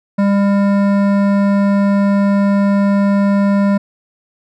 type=tone with hard clipping; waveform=sine; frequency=200 Hz; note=G3; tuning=35 cents sharp; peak=-12 dBFS; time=0.18-3.78 s; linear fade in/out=10 ms; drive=14 dB; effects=none